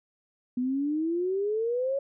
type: exponential sweep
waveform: sine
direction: up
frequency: 244.6 to 560 Hz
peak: -25 dBFS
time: 0.57-1.99 s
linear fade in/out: 5 ms
effects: none